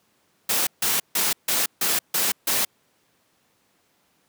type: noise bursts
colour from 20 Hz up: white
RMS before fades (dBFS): -22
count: 7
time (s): 0.49-2.65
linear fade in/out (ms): 5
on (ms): 180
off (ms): 150
effects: pink hiss -65 dBFS RMS until 4.28 s + high-pass 150 Hz 12 dB/octave